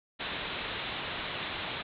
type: low-pass noise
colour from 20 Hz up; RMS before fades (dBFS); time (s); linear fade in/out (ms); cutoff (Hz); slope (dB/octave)
white; -37; 0.19-1.83; 20; 3900; 96
effects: none